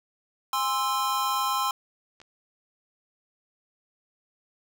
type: chord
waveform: square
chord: Ab augmented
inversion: none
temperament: equal with one note detuned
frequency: 818.2 / 1046.5 / 1318.5 Hz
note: Ab5 / C6 / E6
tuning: -26 / 0 / 0 cents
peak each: -32 / -27 / -31 dBFS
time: 0.53-1.71 s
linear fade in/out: 2 ms
type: clicks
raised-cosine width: 0.2 ms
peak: -33 dBFS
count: 2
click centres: 2.202 / 2.216 s
effects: none